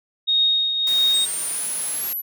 sine tone with tremolo, 3729 Hz, A#7, in tune, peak -14 dBFS, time 0.27-1.26 s, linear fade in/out 20 ms, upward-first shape triangle, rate 1.6 Hz, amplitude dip 55%
white high-pass noise, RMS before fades -33 dBFS, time 0.87-2.13 s, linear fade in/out 0 ms, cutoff 130 Hz, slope 12 dB/octave
sine linear sweep, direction up, 8170 to 11960 Hz, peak -24 dBFS, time 1.13-2.22 s, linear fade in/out 20 ms
effects none

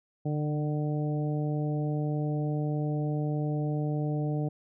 harmonic tone with a mistuned harmonic, 150 Hz, D3, 37 cents sharp, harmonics 1 / 2 / 3 / 4 / 5, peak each -28 / -34 / -38 / -40 / -42 dBFS, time 0.25-4.49 s, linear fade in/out 10 ms, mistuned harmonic 1, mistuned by -19 cents, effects none

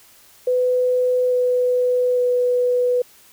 sine tone with pitch steps, 501 / 497.5 / 494.1 Hz, B4 / B4 / B4, +25 / +13 / +1 cents, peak -15 dBFS, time 0.47-3.02 s, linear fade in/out 5 ms, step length 850 ms, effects white hiss -50 dBFS RMS until 3.32 s

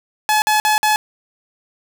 sawtooth tone bursts, 854 Hz, G#5, 48 cents sharp, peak -9 dBFS, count 4, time 0.29-0.96 s, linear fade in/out 0 ms, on 130 ms, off 50 ms, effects none

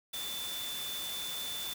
sine tone in noise, 3520 Hz, A7, in tune, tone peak -38 dBFS, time 0.13-1.74 s, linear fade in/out 10 ms, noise white, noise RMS -41 dBFS, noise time 0.13-1.74 s, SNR 0 dB, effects none

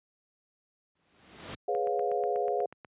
pink noise with exponential growth, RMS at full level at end -37 dBFS, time 0.95-1.55 s, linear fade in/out 5 ms, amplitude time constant 130 ms
sine chord, C# dominant seventh, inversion second, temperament equal with one note detuned, 415.3 / 493.9 / 554.4 / 708.2 Hz, G#4 / B4 / C#5 / E#5, 0 / 0 / 0 / +24 cents, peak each -31 / -33 / -35 / -31 dBFS, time 1.68-2.66 s, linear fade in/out 5 ms
click train, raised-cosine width 0.5 ms, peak -31 dBFS, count 10, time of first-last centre 1.75-2.848 s, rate 8.2 Hz
effects high-pass 100 Hz 12 dB/octave + resampled to 8000 Hz

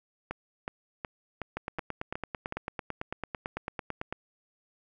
two click trains, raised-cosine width 0.5 ms, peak -19 / -18 dBFS, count 7 / 24, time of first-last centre 0.31-2.524 / 1.57-4.126 s, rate 2.71 / 9 Hz, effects none

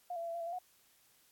sine tone with pitch steps, 711 / 672 / 678 / 670 / 685 / 668 / 688 / 728 Hz, F5 / E5 / E5 / E5 / F5 / E5 / F5 / F#5, +31 / +33 / +49 / +28 / -34 / +23 / -26 / -28 cents, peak -37 dBFS, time 0.1-0.588 s, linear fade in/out 5 ms, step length 61 ms, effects white hiss -68 dBFS RMS until 1.31 s + AAC 64 kbps

